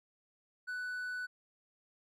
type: tone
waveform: triangle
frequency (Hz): 1489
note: F#6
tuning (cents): +11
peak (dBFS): -35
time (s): 0.67-1.27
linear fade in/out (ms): 20
effects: none